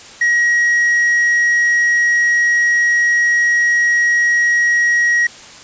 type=tone; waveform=triangle; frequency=1900 Hz; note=A#6; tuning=33 cents sharp; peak=-9 dBFS; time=0.21-5.27 s; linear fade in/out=5 ms; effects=white hiss -37 dBFS RMS until 5.63 s + resampled to 16000 Hz